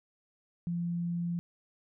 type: tone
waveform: sine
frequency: 172.1 Hz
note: F3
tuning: 25 cents flat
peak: -30 dBFS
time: 0.67-1.39 s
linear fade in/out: 0 ms
effects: none